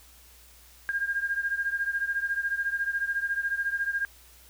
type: beating tone pair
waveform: sine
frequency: 1609 / 1623 Hz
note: G6 / G#6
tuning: +45 / -40 cents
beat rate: 14 Hz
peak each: -28 / -31 dBFS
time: 0.89-4.05 s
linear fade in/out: 0 ms
effects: added 60 Hz sine -56 dBFS peak until 4.49 s + white hiss -55 dBFS RMS until 4.49 s